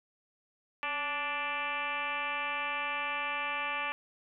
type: tone with frequency modulation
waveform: sine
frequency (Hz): 1760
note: A6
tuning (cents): 0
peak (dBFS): -31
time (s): 0.83-3.92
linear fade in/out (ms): 0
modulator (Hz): 298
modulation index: 3.4
effects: none